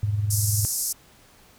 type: tone with tremolo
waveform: sine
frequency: 103.83 Hz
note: G#2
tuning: in tune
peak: -18 dBFS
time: 0.03-0.65 s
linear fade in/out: 0 ms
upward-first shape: triangle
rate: 20 Hz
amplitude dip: 70%
type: band-pass noise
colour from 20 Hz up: white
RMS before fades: -27 dBFS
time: 0.3-0.93 s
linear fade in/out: 10 ms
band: 5200 to 13000 Hz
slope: 48 dB/octave
effects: pink hiss -54 dBFS RMS until 1.58 s